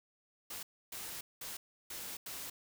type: noise bursts at uneven times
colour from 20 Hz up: white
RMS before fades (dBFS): -44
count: 5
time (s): 0.5-0.63 / 0.92-1.21 / 1.41-1.57 / 1.9-2.17 / 2.26-2.5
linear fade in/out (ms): 5
effects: none